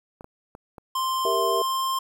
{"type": "clicks", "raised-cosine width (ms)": 1, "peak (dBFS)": -27, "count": 4, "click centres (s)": [0.209, 0.244, 0.551, 0.782]}
{"type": "tone with pitch glide", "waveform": "square", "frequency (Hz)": [1046.5, 1055], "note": ["C6", "C6"], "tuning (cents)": [0, 14], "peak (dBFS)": -24, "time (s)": [0.95, 1.99], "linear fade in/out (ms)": 5, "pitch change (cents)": 14, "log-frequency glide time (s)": [1.18, 1.85]}
{"type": "chord", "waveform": "sine", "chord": "E diminished", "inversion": "first", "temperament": "equal", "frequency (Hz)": [392, 466.2, 659.3], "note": ["G4", "Bb4", "E5"], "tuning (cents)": [0, 0, 0], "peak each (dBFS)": -27, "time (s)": [1.25, 1.62], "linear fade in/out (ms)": 2}
{"effects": ["9-bit"]}